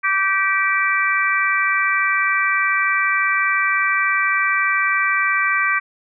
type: harmonic tone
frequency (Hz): 388.3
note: G4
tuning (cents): -16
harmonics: 3 / 4 / 5 / 6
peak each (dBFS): -21 / -21 / -21 / -21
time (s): 0.03-5.8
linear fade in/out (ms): 20
effects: none